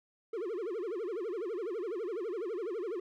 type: tone with vibrato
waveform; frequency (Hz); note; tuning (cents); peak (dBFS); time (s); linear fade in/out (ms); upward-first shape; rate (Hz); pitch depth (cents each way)
triangle; 402.5; G4; +46; -32; 0.33-3; 5; sine; 12; 280
effects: none